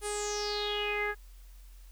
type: tone with low-pass filter sweep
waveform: sawtooth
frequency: 415.3 Hz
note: G#4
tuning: in tune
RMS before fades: -33 dBFS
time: 0.01-1.15 s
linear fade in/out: 50 ms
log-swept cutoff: 10000 to 1700 Hz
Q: 7.6
effects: added 44 Hz sine -48 dBFS peak until 1.91 s + white hiss -63 dBFS RMS until 1.91 s